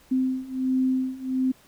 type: beating tone pair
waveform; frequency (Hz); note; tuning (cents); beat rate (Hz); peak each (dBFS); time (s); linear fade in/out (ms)
sine; 258.7 / 260.1; C4 / C4; -19 / -10; 1.4; -26 / -24; 0.11-1.52; 10
effects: pink hiss -56 dBFS RMS until 1.67 s